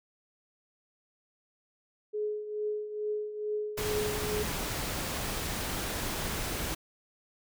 sine tone with tremolo, 422.3 Hz, G#4, 29 cents sharp, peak -28 dBFS, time 2.13-4.44 s, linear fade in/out 20 ms, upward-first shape triangle, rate 2.3 Hz, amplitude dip 70%
pink noise, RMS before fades -34 dBFS, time 3.77-6.75 s, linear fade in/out 10 ms
effects none

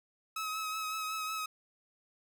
sawtooth tone with vibrato, 1281 Hz, E6, 50 cents flat, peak -31 dBFS, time 0.36-1.46 s, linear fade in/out 5 ms, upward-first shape triangle, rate 5.4 Hz, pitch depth 30 cents each way, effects none

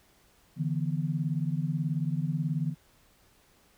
sine tone cluster, 146.6 / 165 / 245 Hz, D3 / E3 / B3, -3 / +2 / -14 cents, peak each -30 / -30 / -38 dBFS, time 0.56-2.75 s, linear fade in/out 50 ms, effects pink hiss -63 dBFS RMS until 3.77 s

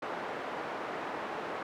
pink band-pass noise, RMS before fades -38 dBFS, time 0.02-1.63 s, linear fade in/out 5 ms, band 410 to 1500 Hz, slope 12 dB/octave, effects none

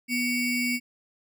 square ring-modulated tone, 1244.5 Hz, D#6, in tune, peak -22 dBFS, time 0.08-0.8 s, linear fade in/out 50 ms, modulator 1000 Hz, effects none

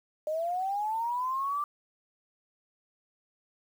sine linear sweep, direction up, 604 to 1183 Hz, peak -28 dBFS, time 0.27-1.64 s, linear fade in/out 2 ms, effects 9-bit

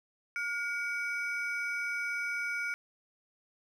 triangle ring-modulated tone, 1849 Hz, A#6, 15 cents flat, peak -27 dBFS, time 0.36-2.74 s, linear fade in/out 0 ms, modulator 420 Hz, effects none

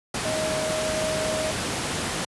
sine tone in noise, 627 Hz, D#5, 13 cents sharp, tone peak -26 dBFS, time 0.25-1.51 s, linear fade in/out 5 ms, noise pink, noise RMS -27 dBFS, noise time 0.14-2.25 s, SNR -2 dB, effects high-pass 100 Hz 12 dB/octave + resampled to 24000 Hz

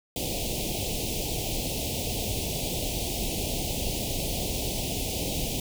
pink band-stop noise, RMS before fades -30 dBFS, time 0.16-5.6 s, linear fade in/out 2 ms, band 780 to 2500 Hz, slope 48 dB/octave, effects none

